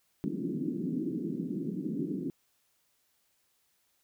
white band-pass noise, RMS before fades -34 dBFS, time 0.24-2.3 s, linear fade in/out 0 ms, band 160 to 340 Hz, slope 48 dB/octave, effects white hiss -73 dBFS RMS until 4.03 s

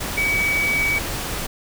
sine tone in noise, 2273 Hz, C#7, 43 cents sharp, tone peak -18 dBFS, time 0.17-0.99 s, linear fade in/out 10 ms, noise pink, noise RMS -27 dBFS, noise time 0-1.47 s, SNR +6 dB, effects none

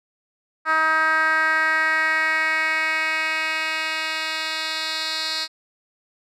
10% pulse tone with band-pass filter sweep, 316.5 Hz, D#4, 30 cents sharp, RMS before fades -22 dBFS, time 0.65-5.48 s, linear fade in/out 50 ms, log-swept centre 1400 to 4100 Hz, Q 3.1, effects none

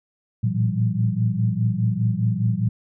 sine tone cluster, 112 / 116.9 / 168.6 / 191.3 Hz, A2 / A#2 / E3 / G3, +31 / +5 / +39 / -42 cents, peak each -23 / -22 / -27 / -26 dBFS, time 0.43-2.69 s, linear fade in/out 10 ms, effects none

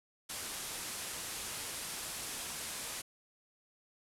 white low-pass noise, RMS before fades -42 dBFS, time 0.29-3.02 s, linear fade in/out 10 ms, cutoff 12000 Hz, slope 48 dB/octave, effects none

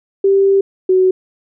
sine tone pair in turn, 392 / 372.8 Hz, G4 / F#4, 0 / +13 cents, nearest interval minor second, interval 87 cents, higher first, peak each -8 dBFS, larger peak neither, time 0.24-0.61 / 0.89-1.11 s, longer first, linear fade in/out 5 ms, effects none

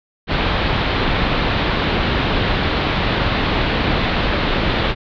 pink low-pass noise, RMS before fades -18 dBFS, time 0.27-4.95 s, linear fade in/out 50 ms, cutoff 4100 Hz, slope 48 dB/octave, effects none

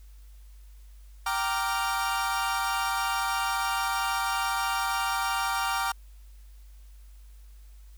40% pulse chord, G minor seventh, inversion none, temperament equal with one note detuned, 777.7 / 932.3 / 1174.7 / 1396.9 Hz, G5 / Bb5 / D6 / F6, -14 / 0 / 0 / 0 cents, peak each -31 dBFS, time 1.26-5.92 s, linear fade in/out 5 ms, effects added 50 Hz sine -46 dBFS peak until 7.97 s + white hiss -64 dBFS RMS until 7.97 s

